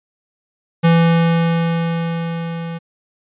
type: tone with level ramp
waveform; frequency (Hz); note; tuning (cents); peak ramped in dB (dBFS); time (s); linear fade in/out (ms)
square; 166.9; E3; +22; -9 to -25; 0.83-2.79; 20
effects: resampled to 8000 Hz